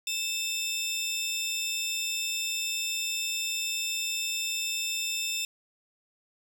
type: tone pair together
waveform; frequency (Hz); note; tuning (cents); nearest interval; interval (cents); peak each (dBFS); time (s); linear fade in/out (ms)
25% pulse; 2637 / 3609; E7 / A7; 0 / +43; perfect fourth; 543; -28; 0.07-5.45; 2
effects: none